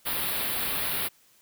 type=band-stop noise; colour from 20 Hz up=white; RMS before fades=-29 dBFS; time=0.05-1.09 s; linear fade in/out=20 ms; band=4400 to 10000 Hz; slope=48 dB/octave; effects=white hiss -61 dBFS RMS until 1.41 s